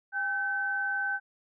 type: tone pair together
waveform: sine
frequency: 805.4 / 1534 Hz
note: G5 / G6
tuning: +47 / -38 cents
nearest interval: major seventh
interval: 1115 cents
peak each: -36 / -28 dBFS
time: 0.12-1.2 s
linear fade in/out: 50 ms
effects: none